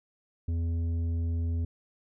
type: tone with tanh clipping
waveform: sine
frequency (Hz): 83.7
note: E2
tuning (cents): +27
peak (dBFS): -28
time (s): 0.48-1.65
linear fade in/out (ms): 5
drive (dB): 8
effects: none